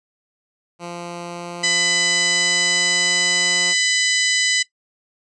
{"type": "tone with pitch glide", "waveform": "10% pulse", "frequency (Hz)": [173.1, 177.15], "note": ["F3", "F3"], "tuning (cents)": [-15, 25], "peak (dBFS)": -21, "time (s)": [0.79, 3.75], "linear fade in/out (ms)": 50, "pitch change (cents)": 40, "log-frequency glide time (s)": [1.26, 3.24]}
{"type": "harmonic tone", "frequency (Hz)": 1000, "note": "B5", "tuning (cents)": 21, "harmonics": [2, 3, 4, 5, 6, 7, 8], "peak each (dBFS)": [-20, -24, -24, -23, -27, -27, -27], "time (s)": [1.63, 4.63], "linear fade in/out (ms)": 10}
{"effects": ["noise-tail reverb RT60 0.1 s tail -18 dB re dry", "resampled to 22050 Hz"]}